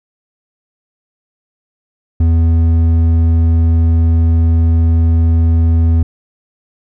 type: tone with hard clipping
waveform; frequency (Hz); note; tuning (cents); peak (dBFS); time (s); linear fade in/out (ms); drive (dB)
sine; 82.41; E2; 0; -9; 2.2-6.03; 5; 6
effects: none